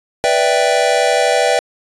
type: chord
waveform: square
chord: E minor seventh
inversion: second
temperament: equal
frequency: 493.9 / 587.3 / 659.3 / 784 Hz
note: B4 / D5 / E5 / G5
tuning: 0 / 0 / 0 / 0 cents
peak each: -18 dBFS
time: 0.24-1.59 s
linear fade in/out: 0 ms
effects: resampled to 22050 Hz